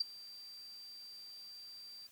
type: tone with ADSR envelope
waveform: sine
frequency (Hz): 4699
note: D8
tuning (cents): 0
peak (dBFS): -27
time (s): 0-2.07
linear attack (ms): 8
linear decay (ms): 17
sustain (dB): -22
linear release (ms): 4
effects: white hiss -64 dBFS RMS until 2.11 s